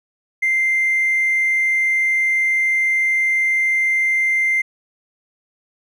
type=tone with hard clipping; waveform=sine; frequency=2089 Hz; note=C7; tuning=3 cents flat; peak=-15 dBFS; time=0.42-4.62 s; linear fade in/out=10 ms; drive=1 dB; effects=none